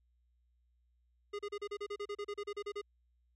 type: tone bursts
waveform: square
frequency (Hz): 410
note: G#4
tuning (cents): -22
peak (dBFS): -38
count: 16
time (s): 1.33-2.816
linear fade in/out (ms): 10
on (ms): 61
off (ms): 34
effects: added 60 Hz sine -70 dBFS peak until 3.35 s + low-pass 5000 Hz 12 dB/octave